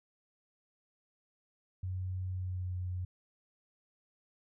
sine tone with pitch glide, 92.5 to 90.7 Hz, F#2 to F#2, 0 to -34 cents, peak -34 dBFS, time 1.83-3.05 s, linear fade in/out 5 ms, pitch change -34 cents, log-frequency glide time 2.3-2.77 s, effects none

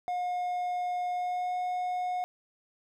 triangle tone with pitch glide, 718 to 725.1 Hz, F5 to F#5, +48 to -35 cents, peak -27 dBFS, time 0.08-2.24 s, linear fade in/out 0 ms, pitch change +17 cents, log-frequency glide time 1.12-1.56 s, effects none

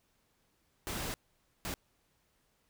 pink noise bursts at uneven times, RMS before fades -38 dBFS, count 2, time 0.87-1.14 / 1.65-1.74 s, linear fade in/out 0 ms, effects pink hiss -74 dBFS RMS until 2.69 s

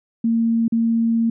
sine tone with dropouts, 229 Hz, A#3, 31 cents flat, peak -15 dBFS, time 0.24-1.3 s, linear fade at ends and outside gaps 5 ms, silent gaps 0.681-0.722 s, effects none

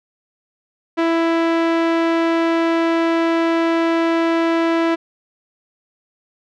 sawtooth tone with low-pass filter, 331.3 Hz, E4, 9 cents sharp, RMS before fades -17 dBFS, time 0.97-4.96 s, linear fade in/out 20 ms, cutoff 2600 Hz, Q 0.73, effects none

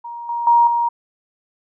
sine tone with level steps, 943 Hz, A#5, 20 cents sharp, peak -28 / -20 / -9 / -15 dBFS, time 0.04-0.89 s, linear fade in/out 10 ms, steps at 0.29 / 0.47 / 0.67 s, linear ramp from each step 2 ms, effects none

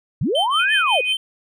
sine linear two-way sweep, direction up then down, 92.1 to 1800 to 457.1 Hz, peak -17 dBFS, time 0.21-1.01 s, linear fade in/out 5 ms, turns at 0.73 s
triangle tone with tremolo, 3095 Hz, G7, 23 cents flat, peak -16 dBFS, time 0.35-1.17 s, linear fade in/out 2 ms, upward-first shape sine, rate 5.5 Hz, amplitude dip 100%
sine tone, 2489 Hz, D#7, in tune, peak -20 dBFS, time 0.59-1.13 s, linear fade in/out 10 ms
effects none

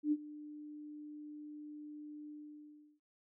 sine tone with ADSR envelope, 298.8 Hz, D4, 30 cents sharp, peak -27 dBFS, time 0.03-3 s, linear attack 89 ms, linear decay 46 ms, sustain -19 dB, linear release 710 ms, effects none

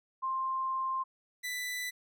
sine / sawtooth tone pair in turn, 1053 / 1987.8 Hz, C6 / B6, +11 / +11 cents, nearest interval major seventh, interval 1100 cents, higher second, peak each -30 / -31 dBFS, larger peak first, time 0.22-1.04 / 1.43-1.91 s, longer first, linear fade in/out 20 ms, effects none

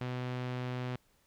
sawtooth tone with low-pass filter, 125.4 Hz, B2, 27 cents sharp, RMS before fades -37 dBFS, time 0.01-0.96 s, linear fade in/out 2 ms, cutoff 3300 Hz, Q 1, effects pink hiss -70 dBFS RMS until 1.26 s

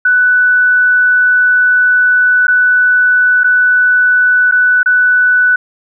sine tone with dropouts, 1489 Hz, F#6, 11 cents sharp, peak -6 dBFS, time 0.05-5.56 s, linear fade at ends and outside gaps 5 ms, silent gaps 2.47-2.48 / 3.435-3.442 / 4.513-4.521 / 4.831-4.859 s, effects none

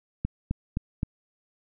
click train, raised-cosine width 5 ms, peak -14 dBFS, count 4, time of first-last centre 0.25-1.031 s, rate 3.84 Hz, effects none

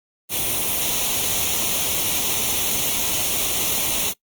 white noise with comb filter, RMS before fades -22 dBFS, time 0.29-4.14 s, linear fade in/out 50 ms, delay 0.31 ms, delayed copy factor +0.65, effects noise-tail reverb RT60 0.1 s tail -19 dB re dry + Opus 32 kbps

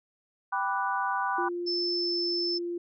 sine chord, G major seventh, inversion none, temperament equal, 784 / 987.8 / 1174.7 / 1480 Hz, G5 / B5 / D6 / F#6, 0 / 0 / 0 / 0 cents, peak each -32 / -30 / -33 / -33 dBFS, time 0.52-1.49 s, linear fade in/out 10 ms
sine tone with pitch glide, 349.5 to 346.7 Hz, F4 to F4, +1 to -13 cents, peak -30 dBFS, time 1.38-2.78 s, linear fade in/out 5 ms, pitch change -14 cents, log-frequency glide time 1.96-2.16 s
sine tone, 5274 Hz, E8, in tune, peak -28 dBFS, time 1.66-2.59 s, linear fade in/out 20 ms
effects none

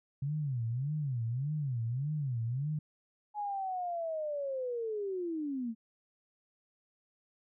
sine tone with vibrato, 132.2 Hz, C3, 18 cents sharp, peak -31 dBFS, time 0.22-2.79 s, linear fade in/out 5 ms, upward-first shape sine, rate 1.7 Hz, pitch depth 260 cents each way
sine linear sweep, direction down, 844 to 217.2 Hz, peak -33 dBFS, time 3.34-5.75 s, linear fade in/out 50 ms
effects none

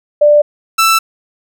sine / sawtooth tone pair in turn, 591 / 1326.8 Hz, D5 / E6, +11 / +11 cents, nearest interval octave + major second, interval 1400 cents, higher second, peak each -4 dBFS, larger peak neither, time 0.21-0.42 / 0.78-0.99 s, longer neither, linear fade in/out 10 ms, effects none

